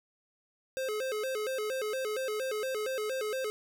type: tone with vibrato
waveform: square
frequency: 473.1 Hz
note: A#4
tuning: 26 cents sharp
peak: -32 dBFS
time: 0.77-3.5 s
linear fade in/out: 0 ms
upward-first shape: square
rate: 4.3 Hz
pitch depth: 180 cents each way
effects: none